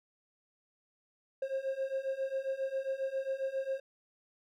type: beating tone pair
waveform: triangle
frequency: 531 / 538.4 Hz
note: C5 / C5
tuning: +25 / +49 cents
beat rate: 7.4 Hz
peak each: -35 / -33 dBFS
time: 1.42-3.8 s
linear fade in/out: 5 ms
effects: none